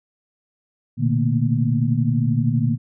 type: tone cluster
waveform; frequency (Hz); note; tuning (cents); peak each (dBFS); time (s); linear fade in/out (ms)
sine; 118.7 / 129.3 / 149.1 / 223.7 / 236.3; A#2 / C3 / D3 / A3 / A#3; +32 / -20 / +27 / +29 / +24; -20 / -27 / -22 / -26 / -23; 0.97-2.78; 50
effects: none